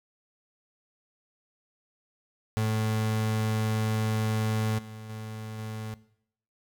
35% pulse tone with level steps, 109.3 Hz, A2, 11 cents flat, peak -23 / -38 / -34 / -32 dBFS, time 2.57-5.94 s, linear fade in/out 0 ms, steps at 4.78 / 5.09 / 5.58 s, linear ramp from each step 10 ms, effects noise-tail reverb RT60 0.7 s tail -19 dB re dry

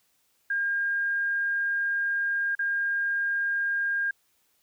sine tone with dropouts, 1612 Hz, G6, 48 cents sharp, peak -24 dBFS, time 0.5-4.11 s, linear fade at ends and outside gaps 5 ms, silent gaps 2.552-2.591 s, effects white hiss -69 dBFS RMS until 4.62 s

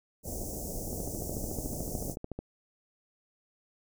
pink band-stop noise, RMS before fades -37 dBFS, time 0.23-2.16 s, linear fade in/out 50 ms, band 720 to 5800 Hz, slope 48 dB/octave
click train, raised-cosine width 2 ms, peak -23 dBFS, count 21, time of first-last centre 0.93-2.39 s, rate 13.7 Hz
effects none

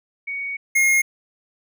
sine / square tone pair in turn, 2237 / 2145 Hz, C#7 / C7, +15 / +42 cents, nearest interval minor second, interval 73 cents, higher first, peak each -25 / -15 dBFS, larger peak second, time 0.27-0.57 / 0.75-1.02 s, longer first, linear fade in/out 10 ms, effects none

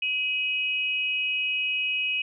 sine tone pair together, 2530 / 2910 Hz, D#7 / F#7, +28 / -29 cents, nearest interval major second, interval 243 cents, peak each -25 / -30 dBFS, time 0.02-2.22 s, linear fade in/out 5 ms, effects none

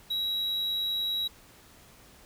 triangle tone, 3870 Hz, B7, 36 cents flat, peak -26 dBFS, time 0.1-1.28 s, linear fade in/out 10 ms, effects pink hiss -55 dBFS RMS until 2.25 s

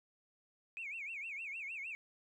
sine tone with vibrato, 2430 Hz, D#7, 42 cents flat, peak -40 dBFS, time 0.77-1.95 s, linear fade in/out 0 ms, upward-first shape sine, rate 6.5 Hz, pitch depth 210 cents each way, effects tanh soft clip ceiling -36 dBFS + 13-bit

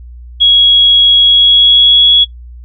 sine tone with pitch glide, 3322 to 3355 Hz, G#7 to G#7, 0 to +17 cents, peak -3 dBFS, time 0.4-2.25 s, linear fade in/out 20 ms, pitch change +17 cents, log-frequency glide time 1.19-2.14 s, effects noise-tail reverb RT60 0.1 s tail -18 dB re dry + added 60 Hz sine -28 dBFS peak until 2.64 s

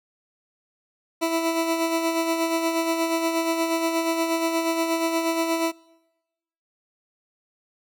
20% pulse tone with tremolo, 329.6 Hz, E4, in tune, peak -15 dBFS, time 1.21-5.72 s, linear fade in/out 20 ms, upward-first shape sine, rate 8.4 Hz, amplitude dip 45%, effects noise-tail reverb RT60 1.0 s tail -25 dB re dry

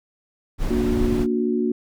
brown noise, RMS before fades -24 dBFS, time 0.58-1.27 s, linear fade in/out 50 ms
sine chord, Bb augmented, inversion none, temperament just, 233.1 / 291.4 / 364.2 Hz, Bb3 / D4 / F#4, 0 / -13 / -27 cents, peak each -22 / -26 / -23 dBFS, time 0.7-1.72 s, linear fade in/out 5 ms
effects none

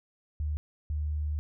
sine tone pair in turn, 75.2 / 75.2 Hz, D2 / D2, +42 / +42 cents, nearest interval unison, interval 0 cents, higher neither, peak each -28 dBFS, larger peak neither, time 0.4-0.57 / 0.9-1.39 s, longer second, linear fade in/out 0 ms, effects none

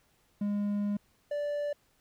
triangle tone pair in turn, 204.8 / 583.8 Hz, G#3 / D5, -24 / -10 cents, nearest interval octave + tritone, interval 1814 cents, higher second, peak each -26 / -28 dBFS, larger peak first, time 0.41-0.97 / 1.31-1.73 s, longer first, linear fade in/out 5 ms, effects pink hiss -69 dBFS RMS until 2 s

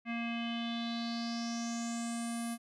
square tone with low-pass filter sweep, 233.1 Hz, A#3, in tune, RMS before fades -37 dBFS, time 0.05-2.58 s, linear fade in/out 50 ms, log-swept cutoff 2300 to 11000 Hz, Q 5.5, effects none

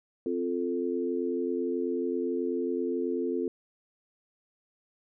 sine chord, F major, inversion second, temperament equal, 261.6 / 349.2 / 440 Hz, C4 / F4 / A4, 0 / 0 / 0 cents, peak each -32 / -31 / -32 dBFS, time 0.26-3.48 s, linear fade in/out 2 ms, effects none

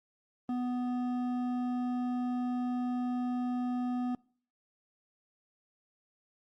sine tone with hard clipping, 247.7 Hz, B3, 5 cents sharp, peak -32 dBFS, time 0.49-4.15 s, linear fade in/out 2 ms, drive 9 dB, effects noise-tail reverb RT60 0.5 s tail -25 dB re dry + Opus 32 kbps

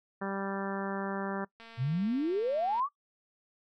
harmonic tone, 196 Hz, G3, in tune, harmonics 1 / 2 / 3 / 4 / 5 / 6 / 7 / 8 / 9, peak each -36 / -39 / -41 / -42 / -43 / -44 / -44 / -45 / -46 dBFS, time 0.21-1.45 s, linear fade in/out 10 ms
click train, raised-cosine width 0.3 ms, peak -35 dBFS, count 274, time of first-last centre 1.6-2.797 s, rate 228 Hz
sine exponential sweep, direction up, 116.54 to 1198 Hz, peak -27 dBFS, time 1.77-2.89 s, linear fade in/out 50 ms
effects noise-tail reverb RT60 0.1 s tail -21 dB re dry

